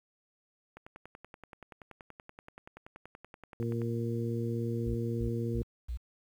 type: click train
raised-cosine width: 0.5 ms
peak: -32 dBFS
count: 33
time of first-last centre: 0.77-3.818 s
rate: 10.5 Hz
type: harmonic tone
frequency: 116.54 Hz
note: A#2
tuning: in tune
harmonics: 1 / 2 / 3 / 4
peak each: -33 / -36 / -38 / -39 dBFS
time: 3.6-5.62 s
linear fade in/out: 0 ms
type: tone bursts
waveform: sine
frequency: 60 Hz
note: B1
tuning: 49 cents flat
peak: -33 dBFS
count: 4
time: 4.86-5.974 s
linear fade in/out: 10 ms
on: 91 ms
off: 250 ms
effects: 10-bit